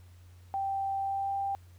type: tone with pitch glide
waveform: sine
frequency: 783 to 790.3 Hz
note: G5 to G5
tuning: -2 to +14 cents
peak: -29 dBFS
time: 0.54-1.55 s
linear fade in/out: 0 ms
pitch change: +16 cents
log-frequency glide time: 0.99-1.35 s
effects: added 89 Hz sine -51 dBFS peak until 1.78 s + pink hiss -65 dBFS RMS until 1.78 s